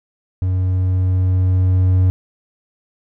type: tone with level ramp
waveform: triangle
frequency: 92.5 Hz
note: F#2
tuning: in tune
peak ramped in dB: -13 to -8 dBFS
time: 0.42-2.1 s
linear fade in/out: 0 ms
effects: none